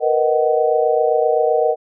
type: chord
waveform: sine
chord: B major seventh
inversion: third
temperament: equal with one note detuned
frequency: 466.2 / 493.9 / 622.3 / 751.6 Hz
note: A#4 / B4 / D#5 / F#5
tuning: 0 / 0 / 0 / +27 cents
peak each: -17 / -21 / -18 / -20 dBFS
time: 0-1.76 s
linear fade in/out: 50 ms
effects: none